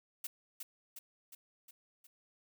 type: noise with echo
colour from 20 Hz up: blue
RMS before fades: -40 dBFS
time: 0.24-0.27 s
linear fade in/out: 5 ms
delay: 360 ms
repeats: 5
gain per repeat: -4 dB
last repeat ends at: 2.07 s
effects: none